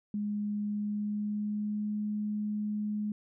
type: tone with pitch glide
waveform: sine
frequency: 207.5 to 210 Hz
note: G#3 to G#3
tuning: -1 to +19 cents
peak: -30 dBFS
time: 0.14-3.12 s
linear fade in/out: 2 ms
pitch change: +20 cents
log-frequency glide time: 0.65-1.92 s
effects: none